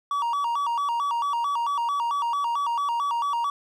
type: tone with vibrato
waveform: triangle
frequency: 1035 Hz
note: C6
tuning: 19 cents flat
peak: -21 dBFS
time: 0.11-3.5 s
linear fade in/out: 2 ms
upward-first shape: square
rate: 4.5 Hz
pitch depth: 170 cents each way
effects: none